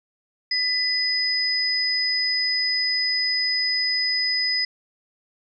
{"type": "tone pair together", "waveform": "sine", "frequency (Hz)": [2000, 5014], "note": ["B6", "D#8"], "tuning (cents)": [21, 12], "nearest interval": "octave + major third", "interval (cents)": 1591, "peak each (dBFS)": [-26, -21], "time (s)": [0.51, 4.65], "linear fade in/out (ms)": 5, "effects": []}